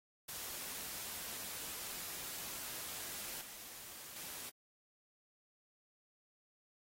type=noise with level steps; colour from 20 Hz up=white; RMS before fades=-45 / -51 / -47 dBFS; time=0.28-4.5 s; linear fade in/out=10 ms; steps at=3.41 / 4.16 s; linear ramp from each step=2 ms; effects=AAC 48 kbps